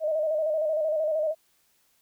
sine tone with vibrato, 622.3 Hz, D#5, in tune, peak -23 dBFS, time 0-1.35 s, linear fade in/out 50 ms, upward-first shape square, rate 13 Hz, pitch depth 49 cents each way, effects white hiss -67 dBFS RMS until 2.01 s

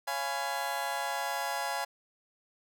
30% pulse chord, C# dominant seventh, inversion none, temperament just, 554.4 / 693 / 831.5 / 997.9 Hz, C#5 / E#5 / G#5 / B5, 0 / -14 / +2 / +18 cents, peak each -38 / -35 / -32 / -36 dBFS, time 0.07-1.85 s, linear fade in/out 10 ms, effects none

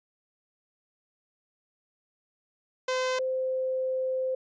sawtooth / sine tone pair in turn, 513 / 519 Hz, C5 / C5, -34 / -14 cents, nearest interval unison, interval 20 cents, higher second, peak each -22 / -26 dBFS, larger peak first, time 2.88-3.19 / 3.19-4.35 s, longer second, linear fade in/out 5 ms, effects resampled to 16000 Hz

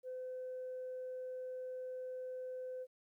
sine tone, 510 Hz, C5, 44 cents flat, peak -40 dBFS, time 0.03-2.87 s, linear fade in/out 50 ms, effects tanh soft clip ceiling -38 dBFS + 13-bit

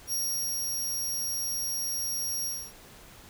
20% pulse tone with ADSR envelope, 5630 Hz, F8, 13 cents sharp, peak -22 dBFS, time 0.07-2.73 s, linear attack 55 ms, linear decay 430 ms, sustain -2 dB, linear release 270 ms, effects pink hiss -51 dBFS RMS until 3.29 s

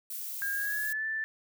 violet noise, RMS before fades -38 dBFS, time 0.1-0.93 s, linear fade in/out 5 ms
sine tone with pitch glide, 1617 to 1763.4 Hz, G#6 to A6, -47 to +3 cents, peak -30 dBFS, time 0.42-1.24 s, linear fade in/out 0 ms, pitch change +150 cents, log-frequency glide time 0.53-1.05 s
effects none

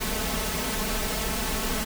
pink noise with comb filter, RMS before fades -28 dBFS, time 0-1.85 s, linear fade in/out 20 ms, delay 4.6 ms, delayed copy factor +0.8, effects none

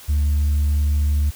sine tone, 73.42 Hz, D2, in tune, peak -13 dBFS, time 0.08-1.31 s, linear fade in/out 20 ms, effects tanh soft clip ceiling -14 dBFS + white hiss -42 dBFS RMS until 1.35 s

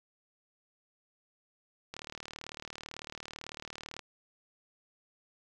click train, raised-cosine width 0.2 ms, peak -24 dBFS, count 79, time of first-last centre 1.94-3.993 s, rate 38 Hz, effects none

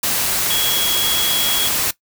sine tone in noise, 3327 Hz, G#7, 2 cents sharp, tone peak -19 dBFS, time 0.5-1.68 s, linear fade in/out 5 ms, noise white, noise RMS -19 dBFS, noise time 0.03-1.91 s, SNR -3 dB, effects noise-tail reverb RT60 0.1 s tail -18 dB re dry

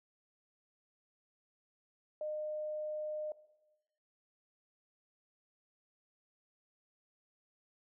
sine tone, 610 Hz, D#5, 34 cents flat, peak -36 dBFS, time 2.21-3.32 s, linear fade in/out 2 ms, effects noise-tail reverb RT60 1.0 s tail -18 dB re dry

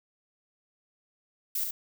violet noise with echo, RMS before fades -30 dBFS, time 1.55-1.64 s, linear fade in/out 5 ms, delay 70 ms, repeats 1, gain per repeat -4 dB, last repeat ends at 1.71 s, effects none

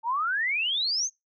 sine exponential sweep, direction up, 880 to 6645 Hz, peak -24 dBFS, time 0.03-1.1 s, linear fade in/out 50 ms, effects noise-tail reverb RT60 0.2 s tail -25 dB re dry

